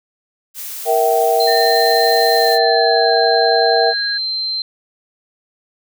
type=noise; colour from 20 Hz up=blue; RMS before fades=-28 dBFS; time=0.54-2.59 s; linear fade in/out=50 ms
type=chord; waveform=sine; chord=E diminished; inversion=second; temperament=equal with one note detuned; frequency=466.2 / 659.3 / 770.1 Hz; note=Bb4 / E5 / G5; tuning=0 / 0 / -31 cents; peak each=-16 dBFS; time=0.85-3.94 s; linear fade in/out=50 ms
type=tone; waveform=sine; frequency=4120 Hz; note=C8; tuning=28 cents flat; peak=-18 dBFS; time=1.4-4.62 s; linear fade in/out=2 ms
type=tone with pitch glide; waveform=sine; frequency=1811 to 1641.6 Hz; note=A6 to G#6; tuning=+49 to -21 cents; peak=-21 dBFS; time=1.47-4.18 s; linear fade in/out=10 ms; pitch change=-170 cents; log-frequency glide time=2.36-3.13 s
effects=none